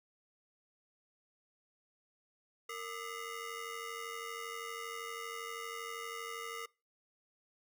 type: ring-modulated tone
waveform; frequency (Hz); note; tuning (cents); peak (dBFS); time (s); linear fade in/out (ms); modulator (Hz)
20% pulse; 830.6; G#5; 0; -33; 2.69-6.66; 5; 369
effects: noise-tail reverb RT60 0.3 s tail -23 dB re dry